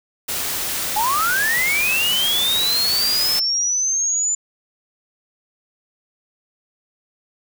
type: noise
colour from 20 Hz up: white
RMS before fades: -24 dBFS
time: 0.28-3.4 s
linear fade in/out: 10 ms
type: linear sweep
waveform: sine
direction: up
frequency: 815 to 7100 Hz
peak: -17 dBFS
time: 0.96-4.35 s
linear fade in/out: 5 ms
effects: none